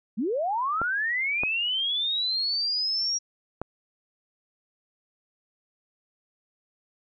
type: linear sweep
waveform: sine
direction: up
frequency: 185 to 5700 Hz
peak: -24 dBFS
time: 0.17-3.19 s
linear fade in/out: 20 ms
type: clicks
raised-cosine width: 1 ms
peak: -16 dBFS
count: 3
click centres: 0.816 / 1.435 / 3.616 s
effects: none